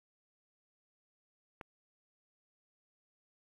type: click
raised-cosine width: 0.5 ms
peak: -29 dBFS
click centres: 1.612 s
effects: 10-bit